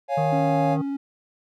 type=chord; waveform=triangle; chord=Db major; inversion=none; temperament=equal; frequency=554.4 / 698.5 / 830.6 Hz; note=Db5 / F5 / Ab5; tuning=0 / 0 / 0 cents; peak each=-23 / -23 / -25 dBFS; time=0.08-0.78 s; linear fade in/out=50 ms
type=harmonic tone; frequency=155.56 Hz; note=D#3; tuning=in tune; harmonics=1 / 3 / 5 / 7 / 8; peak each=-24 / -34 / -38 / -41 / -42 dBFS; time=0.17-0.82 s; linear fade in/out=10 ms
type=tone with vibrato; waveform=triangle; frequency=277.7 Hz; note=C#4; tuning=3 cents sharp; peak=-23 dBFS; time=0.32-0.97 s; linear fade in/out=10 ms; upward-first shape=sine; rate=20 Hz; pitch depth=12 cents each way
effects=none